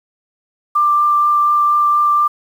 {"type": "tone with vibrato", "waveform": "sine", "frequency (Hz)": 1184, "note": "D6", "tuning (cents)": 14, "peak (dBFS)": -10, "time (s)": [0.75, 2.28], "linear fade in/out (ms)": 10, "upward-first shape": "triangle", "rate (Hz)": 4.2, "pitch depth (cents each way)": 9, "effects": ["7-bit"]}